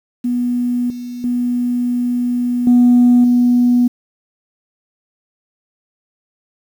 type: tone with level steps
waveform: sine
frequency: 244.3 Hz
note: B3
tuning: 19 cents flat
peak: -14 / -24 / -14 / -5 / -8 dBFS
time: 0.24-3.88 s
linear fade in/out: 10 ms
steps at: 0.9 / 1.24 / 2.67 / 3.24 s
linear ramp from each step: 2 ms
effects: tanh soft clip ceiling -4 dBFS + 7-bit